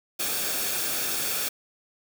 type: noise with comb filter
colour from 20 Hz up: white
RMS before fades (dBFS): -28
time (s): 0.19-1.49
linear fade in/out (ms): 10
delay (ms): 1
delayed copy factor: -0.5
effects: none

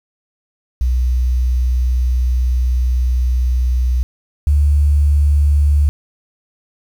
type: tone pair in turn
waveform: sine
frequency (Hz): 62.1 / 72.62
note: B1 / D2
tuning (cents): +10 / -19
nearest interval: minor third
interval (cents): 271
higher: second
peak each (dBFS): -12 / -9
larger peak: second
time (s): 0.81-4.03 / 4.47-5.89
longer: first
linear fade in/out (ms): 0
effects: 7-bit

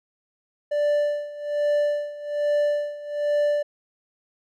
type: tone with tremolo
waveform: triangle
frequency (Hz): 587.3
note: D5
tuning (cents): 0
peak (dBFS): -16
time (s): 0.71-3.63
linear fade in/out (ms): 10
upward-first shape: sine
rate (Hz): 1.2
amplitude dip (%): 85
effects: none

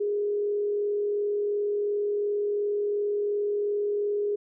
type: tone with frequency modulation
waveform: sine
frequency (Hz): 412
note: G#4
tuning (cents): -14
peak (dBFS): -24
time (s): 0-4.36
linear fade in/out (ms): 10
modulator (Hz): 42.8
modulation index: 0.22
effects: none

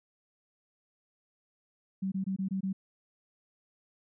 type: tone bursts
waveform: sine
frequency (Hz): 191.5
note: G3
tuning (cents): -40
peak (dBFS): -29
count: 6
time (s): 2.02-2.73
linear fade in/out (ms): 10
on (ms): 100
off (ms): 22
effects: none

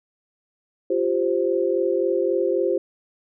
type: chord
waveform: sine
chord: F suspended second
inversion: none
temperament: just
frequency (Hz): 349.2 / 392.9 / 523.8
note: F4 / G4 / C5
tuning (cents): 0 / +4 / +2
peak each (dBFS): -23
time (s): 0.9-2.78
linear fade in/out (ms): 5
effects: none

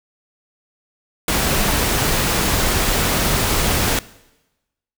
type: noise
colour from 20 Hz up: pink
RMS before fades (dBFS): -18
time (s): 1.28-3.99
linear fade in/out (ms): 2
effects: noise-tail reverb RT60 1.0 s tail -20 dB re dry

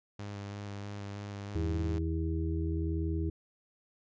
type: tone with vibrato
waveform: sawtooth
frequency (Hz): 101.3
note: G#2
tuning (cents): -43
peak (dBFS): -35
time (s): 0.19-1.99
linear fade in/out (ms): 5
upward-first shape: square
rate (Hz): 3.1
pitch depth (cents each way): 14
type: harmonic tone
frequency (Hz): 81.1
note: E2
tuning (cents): -28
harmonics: 1 / 2 / 4 / 5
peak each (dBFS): -31 / -39 / -36 / -42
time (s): 1.55-3.3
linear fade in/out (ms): 5
effects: resampled to 16000 Hz

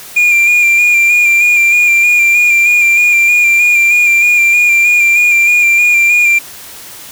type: tone with vibrato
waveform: triangle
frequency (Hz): 2402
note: D7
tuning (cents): +38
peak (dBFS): -4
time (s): 0.16-6.39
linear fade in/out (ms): 10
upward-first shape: square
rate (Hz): 3.2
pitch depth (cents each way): 23
effects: white hiss -31 dBFS RMS until 7.11 s

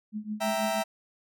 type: tone with tremolo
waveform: sine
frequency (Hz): 212.6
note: G#3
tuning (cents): +41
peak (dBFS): -28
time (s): 0.12-0.83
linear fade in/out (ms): 50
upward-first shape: triangle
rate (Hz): 6.2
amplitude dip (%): 95
type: chord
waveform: 40% pulse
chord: E diminished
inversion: none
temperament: equal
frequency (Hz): 659.3 / 784 / 932.3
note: E5 / G5 / Bb5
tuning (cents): 0 / 0 / 0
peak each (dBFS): -28 / -32 / -34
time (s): 0.4-0.84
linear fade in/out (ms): 20
effects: none

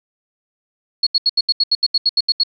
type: tone bursts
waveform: sine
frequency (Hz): 4339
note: C#8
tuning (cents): -38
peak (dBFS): -11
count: 13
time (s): 1.03-2.435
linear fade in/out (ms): 5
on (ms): 37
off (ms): 77
effects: none

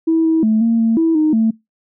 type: tone with pitch steps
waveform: sine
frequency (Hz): 325.2 / 322.5 / 218.4 / 229.4 / 226.4 / 326.7 / 309 / 223.1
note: E4 / E4 / A3 / A#3 / A3 / E4 / D#4 / A3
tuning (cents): -23 / -38 / -13 / -28 / +50 / -15 / -12 / +24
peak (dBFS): -10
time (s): 0.07-1.51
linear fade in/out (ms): 10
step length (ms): 180
effects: noise-tail reverb RT60 0.2 s tail -24 dB re dry + tanh soft clip ceiling -6 dBFS

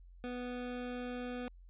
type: tone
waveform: 25% pulse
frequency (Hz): 246.9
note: B3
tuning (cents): 0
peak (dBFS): -35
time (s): 0.24-1.48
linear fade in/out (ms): 0
effects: added 44 Hz sine -53 dBFS peak until 1.69 s + resampled to 8000 Hz

